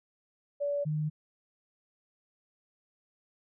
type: tone pair in turn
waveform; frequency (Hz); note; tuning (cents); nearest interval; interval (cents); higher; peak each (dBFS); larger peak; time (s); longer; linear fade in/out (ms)
sine; 574 / 152.65; D5 / D#3; -40 / -33; octave + major seventh; 2293; first; -28; neither; 0.6-0.85 / 0.85-1.1; neither; 20
effects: none